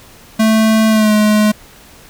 square tone with pitch glide, 220 to 212.1 Hz, A3 to G#3, 0 to +37 cents, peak -9 dBFS, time 0.39-1.52 s, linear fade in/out 10 ms, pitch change -63 cents, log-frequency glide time 0.89-1.13 s, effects pink hiss -41 dBFS RMS until 2.09 s

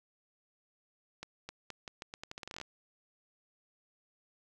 accelerating click train, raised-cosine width 0.2 ms, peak -25 dBFS, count 17, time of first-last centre 1.23-2.614 s, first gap 260 ms, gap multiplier 0.82, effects none

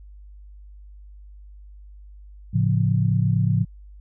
sine chord, A augmented, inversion none, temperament equal, 110 / 138.59 / 174.61 Hz, A2 / C#3 / E#3, 0 / 0 / 0 cents, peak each -20 / -22 / -23 dBFS, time 2.53-3.65 s, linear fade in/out 20 ms, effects added 50 Hz sine -41 dBFS peak until 4 s

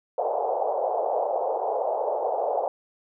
white band-pass noise, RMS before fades -26 dBFS, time 0.18-2.68 s, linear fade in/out 2 ms, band 460 to 810 Hz, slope 48 dB/octave, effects none

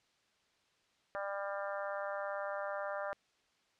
harmonic tone, 199 Hz, G3, 26 cents sharp, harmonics 3 / 4 / 5 / 6 / 7 / 8 / 9, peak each -39 / -45 / -48 / -45 / -46 / -48 / -51 dBFS, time 1.15-3.13 s, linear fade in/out 0 ms, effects white hiss -73 dBFS RMS until 3.79 s + low-pass 5000 Hz 12 dB/octave

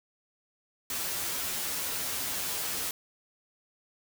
white noise with comb filter, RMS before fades -33 dBFS, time 0.9-2.91 s, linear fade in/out 2 ms, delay 11 ms, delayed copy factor +0.7, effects none

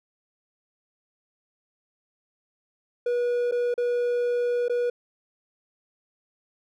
triangle tone with dropouts, 484.4 Hz, B4, 34 cents flat, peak -20 dBFS, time 3.06-4.9 s, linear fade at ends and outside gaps 5 ms, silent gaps 3.513-3.521 / 3.741-3.778 / 4.683-4.696 s, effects none

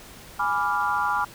sine chord, G# diminished seventh, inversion none, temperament equal, 830.6 / 987.8 / 1174.7 / 1396.9 Hz, G#5 / B5 / D6 / F6, 0 / 0 / 0 / 0 cents, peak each -27 dBFS, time 0.39-1.25 s, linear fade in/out 10 ms, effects pink hiss -45 dBFS RMS until 1.34 s

